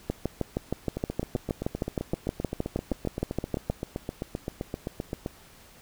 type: two click trains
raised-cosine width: 2 ms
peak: -13 / -17 dBFS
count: 24 / 34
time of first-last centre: 0.1-3.699 / 0.97-5.261 s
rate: 6.39 / 7.69 Hz
effects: pink hiss -53 dBFS RMS until 5.81 s